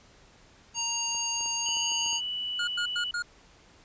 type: harmonic tone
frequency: 932.3 Hz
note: A#5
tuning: in tune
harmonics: 1 / 3 / 5 / 7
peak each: -37 / -34 / -35 / -30 dBFS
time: 0.74-2.21 s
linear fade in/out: 50 ms
type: clicks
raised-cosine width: 1 ms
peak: -34 dBFS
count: 8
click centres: 1.149 / 1.409 / 1.46 / 1.688 / 1.77 / 1.92 / 2.062 / 2.13 s
type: tone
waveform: sine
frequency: 2960 Hz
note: F#7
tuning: in tune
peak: -30 dBFS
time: 1.66-3.11 s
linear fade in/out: 2 ms
type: tone bursts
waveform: square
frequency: 1428 Hz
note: F6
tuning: 38 cents sharp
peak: -29 dBFS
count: 4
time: 2.59-3.224 s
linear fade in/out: 5 ms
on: 85 ms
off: 98 ms
effects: pink hiss -57 dBFS RMS until 3.84 s + resampled to 16000 Hz